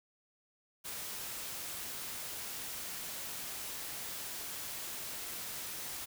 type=noise; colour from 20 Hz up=white; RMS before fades=-42 dBFS; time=0.84-6.06 s; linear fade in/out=20 ms; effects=none